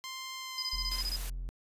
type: tone with pitch glide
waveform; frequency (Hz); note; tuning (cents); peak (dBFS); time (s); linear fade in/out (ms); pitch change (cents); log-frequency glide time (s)
10% pulse; 1048 to 1036; C6 to C6; +2 to -17; -31; 0.04-1.01; 0; -19; 0.38-0.58
type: tone bursts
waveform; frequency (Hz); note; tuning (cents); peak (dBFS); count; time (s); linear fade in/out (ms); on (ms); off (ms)
sine; 5000; D#8; +8; -32; 9; 0.58-1.161; 2; 45; 22
type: tone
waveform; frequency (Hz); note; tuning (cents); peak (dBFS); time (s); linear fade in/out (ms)
triangle; 43.09; F1; -22; -33; 0.73-1.49; 0
type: noise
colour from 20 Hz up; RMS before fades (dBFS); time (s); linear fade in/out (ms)
white; -43; 0.91-1.3; 5
effects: resampled to 32000 Hz